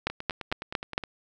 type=two click trains; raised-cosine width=0.3 ms; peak=-9 / -19 dBFS; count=5 / 10; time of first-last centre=0.07-0.979 / 0.1-1.038 s; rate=4.4 / 9.6 Hz; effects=none